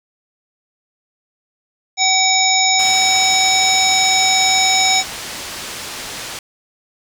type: harmonic tone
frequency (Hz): 759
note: F#5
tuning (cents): +44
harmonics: 1 / 3 / 5 / 7 / 9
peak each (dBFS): -18 / -18 / -18 / -18 / -18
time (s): 1.97-5.04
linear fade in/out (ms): 50
type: low-pass noise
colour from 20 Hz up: white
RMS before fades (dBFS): -29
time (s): 2.79-6.39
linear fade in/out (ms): 2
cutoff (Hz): 6400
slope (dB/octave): 12
effects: none